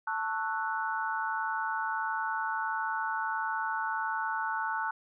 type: chord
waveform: sine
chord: F# minor seventh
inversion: first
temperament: equal with one note detuned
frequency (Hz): 885.6 / 1108.7 / 1318.5 / 1480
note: A5 / C#6 / E6 / F#6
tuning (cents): +11 / 0 / 0 / 0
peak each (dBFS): -33 / -38 / -38 / -34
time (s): 0.07-4.91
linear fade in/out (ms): 5
effects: none